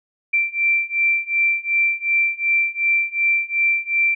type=beating tone pair; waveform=sine; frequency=2349 / 2351.7 Hz; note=D7 / D7; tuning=0 / +2 cents; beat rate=2.7 Hz; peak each=-20 / -19 dBFS; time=0.33-4.15 s; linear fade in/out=10 ms; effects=none